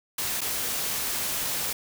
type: noise with dropouts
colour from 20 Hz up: white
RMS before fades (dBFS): -29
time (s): 0.18-1.73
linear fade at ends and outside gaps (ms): 5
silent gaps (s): 0.408-0.414
effects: none